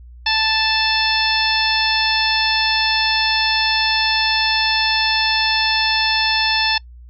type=harmonic tone with a mistuned harmonic; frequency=880 Hz; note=A5; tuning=in tune; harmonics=1 / 2 / 3 / 4 / 5 / 6; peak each=-22 / -22 / -22 / -22 / -22 / -22 dBFS; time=0.26-6.78 s; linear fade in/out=5 ms; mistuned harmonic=5; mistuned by=-27 cents; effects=noise-tail reverb RT60 0.1 s tail -25 dB re dry + added 60 Hz sine -37 dBFS peak until 7.09 s